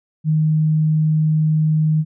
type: tone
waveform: sine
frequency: 155.56 Hz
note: D#3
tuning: in tune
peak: -13 dBFS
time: 0.24-2.05 s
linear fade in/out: 50 ms
effects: none